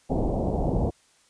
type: low-pass noise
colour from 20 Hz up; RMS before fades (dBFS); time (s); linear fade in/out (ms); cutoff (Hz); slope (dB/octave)
pink; -25; 0.09-0.91; 20; 810; 48
effects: white hiss -61 dBFS RMS until 1.29 s + resampled to 22050 Hz